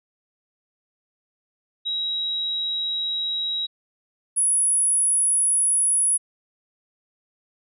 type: tone pair in turn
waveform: sine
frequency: 3845 / 10265 Hz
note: B7 / E9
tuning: -47 / -47 cents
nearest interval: octave + perfect fourth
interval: 1700 cents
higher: second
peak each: -23 / -17 dBFS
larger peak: second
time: 1.85-3.67 / 4.36-6.18 s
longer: neither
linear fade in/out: 20 ms
effects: none